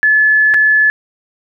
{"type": "tone with dropouts", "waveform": "sine", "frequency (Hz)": 1723, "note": "A6", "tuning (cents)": -37, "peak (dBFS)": -7, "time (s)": [0.03, 0.9], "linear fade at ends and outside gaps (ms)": 0, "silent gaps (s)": [0.539, 0.543], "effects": []}